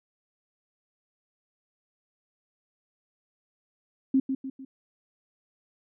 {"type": "tone with echo", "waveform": "sine", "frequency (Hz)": 266.3, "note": "C4", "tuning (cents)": 31, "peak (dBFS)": -18, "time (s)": [4.14, 4.2], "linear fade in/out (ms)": 5, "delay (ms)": 150, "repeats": 3, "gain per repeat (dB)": -7, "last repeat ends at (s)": 4.65, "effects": []}